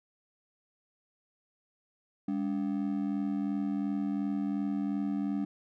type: ring-modulated tone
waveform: triangle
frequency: 244 Hz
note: B3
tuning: 21 cents flat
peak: -24 dBFS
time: 2.28-5.45 s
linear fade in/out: 5 ms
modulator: 41.4 Hz
effects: none